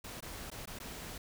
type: noise with dropouts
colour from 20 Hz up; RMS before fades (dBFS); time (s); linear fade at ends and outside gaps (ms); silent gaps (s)
pink; -45; 0.04-1.18; 5; 0.206-0.224 / 0.503-0.515 / 0.657-0.673 / 0.789-0.8
effects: none